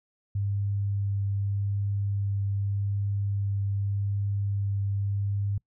sine tone with vibrato, 100 Hz, G2, 35 cents sharp, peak -25 dBFS, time 0.35-5.58 s, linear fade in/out 5 ms, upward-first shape triangle, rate 0.84 Hz, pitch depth 10 cents each way, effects noise-tail reverb RT60 0.1 s tail -25 dB re dry

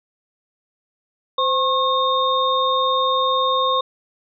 sine tone cluster, 518 / 1082 / 3671 Hz, C5 / C#6 / A#7, -17 / -42 / -27 cents, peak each -22 / -18 / -23 dBFS, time 1.38-3.81 s, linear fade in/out 5 ms, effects none

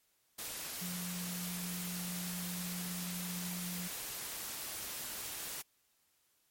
sine tone in noise, 178 Hz, F3, 33 cents sharp, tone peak -40 dBFS, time 0.81-3.88 s, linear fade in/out 10 ms, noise white, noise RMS -42 dBFS, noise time 0.38-5.62 s, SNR -1 dB, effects white hiss -74 dBFS RMS until 6.5 s + MP3 64 kbps

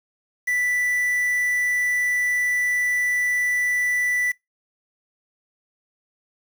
triangle tone with quantisation, 1975.5 Hz, B6, in tune, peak -18 dBFS, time 0.47-4.32 s, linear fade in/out 10 ms, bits 6, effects noise-tail reverb RT60 0.2 s tail -25 dB re dry

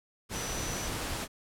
sine tone in noise, 5940 Hz, F#8, 6 cents sharp, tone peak -40 dBFS, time 0.32-0.9 s, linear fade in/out 50 ms, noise pink, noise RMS -35 dBFS, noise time 0.29-1.28 s, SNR -8 dB, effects low-pass 12000 Hz 12 dB/octave

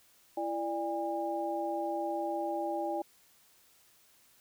sine tone cluster, 334.8 / 592 / 811 Hz, E4 / D5 / G#5, +27 / +14 / -41 cents, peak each -36 / -36 / -35 dBFS, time 0.37-3.02 s, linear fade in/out 5 ms, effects white hiss -64 dBFS RMS until 4.4 s

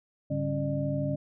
sine tone cluster, 104.2 / 143.6 / 196.4 / 275.5 / 600 Hz, G#2 / D3 / G3 / C#4 / D5, +6 / -39 / +4 / -11 / +37 cents, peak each -38 / -30 / -38 / -33 / -33 dBFS, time 0.3-1.16 s, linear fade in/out 10 ms, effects none

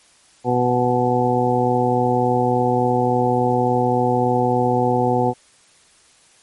harmonic tone, 123.5 Hz, B2, in tune, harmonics 1 / 2 / 3 / 4 / 6 / 7, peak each -23 / -22 / -23 / -21 / -21 / -23 dBFS, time 0.44-5.34 s, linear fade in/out 50 ms, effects white hiss -53 dBFS RMS until 6.42 s + MP3 48 kbps

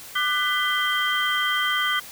sine tone cluster, 1193 / 1493 / 1995 / 3159 Hz, D6 / F#6 / B6 / G7, +27 / +15 / +17 / +13 cents, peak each -26 dBFS, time 0.15-2 s, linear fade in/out 10 ms, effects white hiss -41 dBFS RMS until 2.11 s

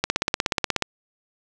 click train, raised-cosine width 0.2 ms, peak -3 dBFS, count 14, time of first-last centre 0.04-0.823 s, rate 16.6 Hz, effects none

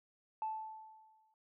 sine tone with exponential decay, 875 Hz, A5, 10 cents flat, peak -33 dBFS, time 0.42-1.34 s, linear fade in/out 1 ms, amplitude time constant 200 ms, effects tanh soft clip ceiling -30 dBFS

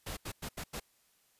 pink noise bursts at uneven times, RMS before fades -40 dBFS, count 5, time 0.06-0.17 / 0.25-0.32 / 0.42-0.49 / 0.57-0.64 / 0.73-0.8 s, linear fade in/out 10 ms, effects white hiss -70 dBFS RMS until 1.39 s + resampled to 32000 Hz

